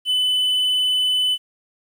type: tone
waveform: triangle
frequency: 3007 Hz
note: F#7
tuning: 27 cents sharp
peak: -15 dBFS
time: 0.05-1.38 s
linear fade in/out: 50 ms
effects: 9-bit